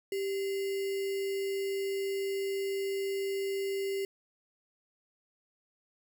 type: tone with sample-and-hold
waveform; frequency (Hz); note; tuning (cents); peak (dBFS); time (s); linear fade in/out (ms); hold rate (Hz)
sine; 392; G4; 0; -30; 0.12-4.05; 2; 2450
effects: none